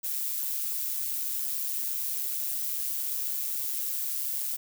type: noise with amplitude modulation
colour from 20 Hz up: violet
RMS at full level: -29 dBFS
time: 0.03-4.57 s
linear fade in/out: 20 ms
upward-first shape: sine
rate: 138 Hz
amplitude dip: 50%
effects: none